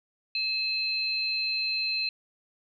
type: tone pair together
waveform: sine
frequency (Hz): 2595 / 4119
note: E7 / C8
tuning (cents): -28 / -28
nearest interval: minor sixth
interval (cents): 800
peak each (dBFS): -30 / -28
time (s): 0.35-2.09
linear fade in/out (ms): 2
effects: none